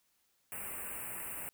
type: band-stop noise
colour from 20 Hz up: white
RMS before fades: -42 dBFS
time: 0.52-1.49 s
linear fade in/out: 0 ms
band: 2800 to 7900 Hz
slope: 96 dB/octave
effects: white hiss -75 dBFS RMS until 1.53 s